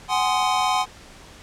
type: chord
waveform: square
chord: Ab dominant seventh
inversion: third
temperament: just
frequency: 747.5 / 830.6 / 1038.3 / 1245.9 Hz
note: Gb5 / Ab5 / C6 / Eb6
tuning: +17 / 0 / -14 / +2 cents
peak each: -24 / -26 / -24 / -30 dBFS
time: 0.08-0.86 s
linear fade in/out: 50 ms
effects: pink hiss -45 dBFS RMS until 1.42 s + low-pass 8000 Hz 12 dB/octave